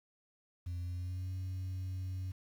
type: tone with pitch glide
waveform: sine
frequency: 88 to 92.96 Hz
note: F2 to F#2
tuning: +14 to +9 cents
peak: -34 dBFS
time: 0.66-2.32 s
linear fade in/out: 10 ms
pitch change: +95 cents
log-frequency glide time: 0.79-1.31 s
effects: tanh soft clip ceiling -35 dBFS + 10-bit